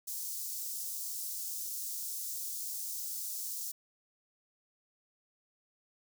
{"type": "high-pass noise", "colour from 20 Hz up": "white", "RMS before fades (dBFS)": -39, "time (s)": [0.07, 3.72], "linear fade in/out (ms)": 10, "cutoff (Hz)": 5300, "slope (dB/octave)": 24, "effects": []}